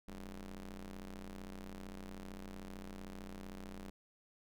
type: ring-modulated tone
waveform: sawtooth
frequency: 93.2 Hz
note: F#2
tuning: 13 cents sharp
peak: -39 dBFS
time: 0.08-3.9 s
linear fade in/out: 0 ms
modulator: 111 Hz
effects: none